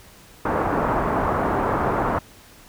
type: low-pass noise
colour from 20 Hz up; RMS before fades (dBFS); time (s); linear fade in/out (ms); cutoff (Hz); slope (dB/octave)
white; -22; 0.45-2.19; 5; 1200; 24
effects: pink hiss -48 dBFS RMS until 2.68 s